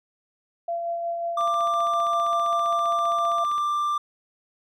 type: tone with tremolo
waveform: sine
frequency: 682 Hz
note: F5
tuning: 41 cents flat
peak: -24 dBFS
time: 0.68-3.44 s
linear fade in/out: 5 ms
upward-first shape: sine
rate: 5.5 Hz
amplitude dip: 30%
type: tone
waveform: triangle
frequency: 1183 Hz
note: D6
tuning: 12 cents sharp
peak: -20 dBFS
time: 1.37-3.98 s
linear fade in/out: 5 ms
type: click train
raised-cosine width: 0.3 ms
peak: -27 dBFS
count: 34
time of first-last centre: 1.41-3.581 s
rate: 15.2 Hz
effects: none